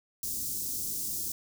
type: band-stop noise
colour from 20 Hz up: white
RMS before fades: -34 dBFS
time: 0.23-1.32 s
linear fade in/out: 2 ms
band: 340 to 5400 Hz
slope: 24 dB/octave
effects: none